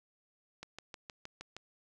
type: click train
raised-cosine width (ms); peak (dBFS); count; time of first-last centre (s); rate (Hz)
0.2; -27; 7; 0.63-1.566; 6.41
effects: none